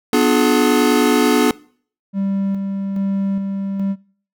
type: chord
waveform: square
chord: B diminished seventh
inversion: none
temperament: just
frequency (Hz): 246.9 / 296.3 / 355.6 / 426.7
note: B3 / D4 / F4 / Ab4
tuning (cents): 0 / +15 / +31 / +47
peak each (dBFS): -17 / -18 / -22 / -18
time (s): 0.13-1.51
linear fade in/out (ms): 2
type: tone with tremolo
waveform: triangle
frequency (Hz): 196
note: G3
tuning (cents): 0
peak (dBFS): -15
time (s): 2.13-3.96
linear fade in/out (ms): 50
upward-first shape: square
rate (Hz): 1.2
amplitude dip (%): 35
effects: noise-tail reverb RT60 0.5 s tail -22 dB re dry